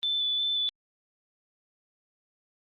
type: tone with vibrato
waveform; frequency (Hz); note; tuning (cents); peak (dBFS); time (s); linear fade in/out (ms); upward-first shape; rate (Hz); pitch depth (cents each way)
sine; 3501; A7; -9; -25; 0.03-0.69; 0; square; 2.8; 12
effects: Opus 24 kbps